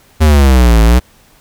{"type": "exponential two-way sweep", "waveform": "square", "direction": "down then up", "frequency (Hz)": [79.5, 54.3, 63.9], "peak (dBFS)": -5, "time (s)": [0.2, 1], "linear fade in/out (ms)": 20, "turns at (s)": 0.82, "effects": ["pink hiss -47 dBFS RMS until 1.4 s"]}